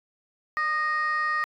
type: tone pair together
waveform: sine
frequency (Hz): 1225.7 / 1864.7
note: D#6 / A#6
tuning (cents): -26 / 0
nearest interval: perfect fifth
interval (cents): 726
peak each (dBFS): -24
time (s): 0.57-1.44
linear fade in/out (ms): 0
effects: tanh soft clip ceiling -20 dBFS